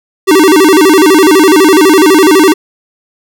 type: tone with vibrato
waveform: square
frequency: 343.2 Hz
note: F4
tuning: 30 cents flat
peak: -3 dBFS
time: 0.27-2.54 s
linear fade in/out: 20 ms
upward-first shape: square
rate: 12 Hz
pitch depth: 200 cents each way
effects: none